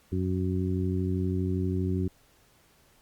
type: harmonic tone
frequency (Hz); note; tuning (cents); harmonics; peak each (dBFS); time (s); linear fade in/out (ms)
92.5; F#2; 0; 1 / 2 / 3 / 4; -28 / -31 / -33 / -34; 0.12-2.08; 5
effects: pink hiss -62 dBFS RMS until 3.01 s + Opus 48 kbps